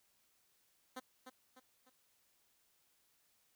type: tone with echo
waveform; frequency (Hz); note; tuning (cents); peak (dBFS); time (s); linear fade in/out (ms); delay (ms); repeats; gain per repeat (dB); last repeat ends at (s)
10% pulse; 256.7; C4; -33; -35; 0.96-1; 10; 300; 3; -7; 1.9
effects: white hiss -75 dBFS RMS until 3.55 s